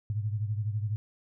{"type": "beating tone pair", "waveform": "sine", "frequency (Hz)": [104.1, 116.1], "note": ["G#2", "A#2"], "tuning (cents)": [5, -7], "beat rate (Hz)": 12, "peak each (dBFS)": [-29, -35], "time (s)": [0.1, 0.96], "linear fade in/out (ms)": 0, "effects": []}